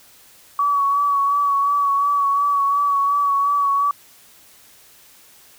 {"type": "tone with vibrato", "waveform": "sine", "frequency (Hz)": 1132, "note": "C#6", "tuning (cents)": 36, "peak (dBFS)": -15, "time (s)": [0.59, 3.91], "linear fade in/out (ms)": 2, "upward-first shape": "sine", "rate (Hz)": 2.8, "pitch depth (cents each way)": 29, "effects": ["white hiss -49 dBFS RMS until 5.58 s"]}